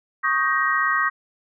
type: chord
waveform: sine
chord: Eb dominant seventh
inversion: third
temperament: equal with one note detuned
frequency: 1108.7 / 1244.5 / 1568 / 1883.1 Hz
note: Db6 / Eb6 / G6 / Bb6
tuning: 0 / 0 / 0 / +17 cents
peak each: -24 / -24 / -25 / -22 dBFS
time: 0.23-1.1 s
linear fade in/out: 20 ms
effects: none